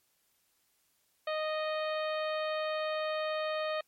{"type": "harmonic tone", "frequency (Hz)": 620, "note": "D#5", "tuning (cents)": -6, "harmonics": [1, 2, 3, 4, 5, 6, 7], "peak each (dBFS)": [-32, -38, -42, -44, -46, -48, -49], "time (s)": [1.27, 3.81], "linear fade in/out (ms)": 5, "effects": ["white hiss -73 dBFS RMS until 3.87 s", "MP3 64 kbps"]}